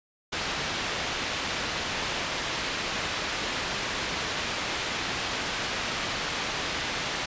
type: low-pass noise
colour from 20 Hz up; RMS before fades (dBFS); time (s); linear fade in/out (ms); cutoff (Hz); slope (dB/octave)
white; -31; 0.32-7.26; 10; 3600; 12
effects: resampled to 16000 Hz